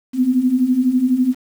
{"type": "beating tone pair", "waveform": "sine", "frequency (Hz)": [245.2, 257.2], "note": ["B3", "C4"], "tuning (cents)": [-12, -30], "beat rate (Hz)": 12, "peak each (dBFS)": [-19, -14], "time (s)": [0.13, 1.35], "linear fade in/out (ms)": 50, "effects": ["7-bit"]}